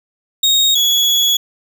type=tone pair in turn; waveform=35% pulse; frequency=3735 / 3371 Hz; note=A#7 / G#7; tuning=+3 / +25 cents; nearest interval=major second; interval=178 cents; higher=first; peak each=-8 / -9 dBFS; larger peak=first; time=0.43-0.75 / 0.75-1.37 s; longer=second; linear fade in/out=5 ms; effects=none